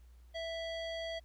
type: tone with low-pass filter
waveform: square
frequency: 659.3 Hz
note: E5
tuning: in tune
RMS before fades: -40 dBFS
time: 0.34-1.2 s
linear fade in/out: 20 ms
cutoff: 3800 Hz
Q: 2.6
effects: added 60 Hz sine -55 dBFS peak until 1.24 s + pink hiss -73 dBFS RMS until 1.24 s